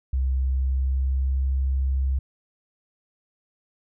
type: tone with pitch glide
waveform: sine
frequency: 65.41 to 66.59 Hz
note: C2 to C2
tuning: 0 to +31 cents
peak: -20 dBFS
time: 0.13-2.19 s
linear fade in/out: 5 ms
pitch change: +31 cents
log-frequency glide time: 0.31-1.48 s
effects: none